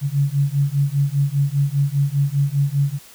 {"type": "beating tone pair", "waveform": "sine", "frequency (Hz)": [138.59, 143.59], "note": ["C#3", "D3"], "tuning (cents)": [0, -39], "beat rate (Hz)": 5, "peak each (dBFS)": -19, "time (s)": [0.01, 2.99], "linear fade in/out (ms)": 50, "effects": ["white hiss -45 dBFS RMS until 3.14 s"]}